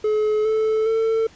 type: tone with pitch steps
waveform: triangle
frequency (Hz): 427.4 / 437.4 / 447.6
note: G#4 / A4 / A4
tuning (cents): +50 / -10 / +30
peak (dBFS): -15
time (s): 0.04-1.27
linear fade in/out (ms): 5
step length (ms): 410
effects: pink hiss -49 dBFS RMS until 1.35 s + resampled to 16000 Hz